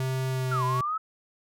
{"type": "tone with pitch glide", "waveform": "square", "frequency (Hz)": [130.81, 127.97], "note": ["C3", "C3"], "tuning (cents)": [0, -38], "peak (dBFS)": -27, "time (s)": [0, 0.81], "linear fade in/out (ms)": 2, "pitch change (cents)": -38, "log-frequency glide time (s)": [0.29, 0.63]}
{"type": "linear two-way sweep", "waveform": "sine", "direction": "down then up", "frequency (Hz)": [1448, 985, 1311], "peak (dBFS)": -26, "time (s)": [0.51, 0.98], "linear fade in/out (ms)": 10, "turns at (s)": 0.64}
{"effects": []}